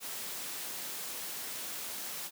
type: noise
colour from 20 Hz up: white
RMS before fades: -40 dBFS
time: 0-2.31 s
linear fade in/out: 50 ms
effects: high-pass 150 Hz 12 dB/octave